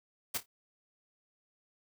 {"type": "noise with echo", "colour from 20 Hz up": "white", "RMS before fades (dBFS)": -33, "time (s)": [0.34, 0.38], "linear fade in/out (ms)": 10, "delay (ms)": 27, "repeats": 3, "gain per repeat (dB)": -12, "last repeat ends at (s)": 0.461, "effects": []}